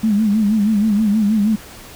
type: tone with vibrato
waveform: sine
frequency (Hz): 211.6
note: G#3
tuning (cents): +33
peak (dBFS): -12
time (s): 0.03-1.56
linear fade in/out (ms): 10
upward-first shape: sine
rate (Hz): 6.3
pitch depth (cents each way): 94
effects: pink hiss -38 dBFS RMS until 1.95 s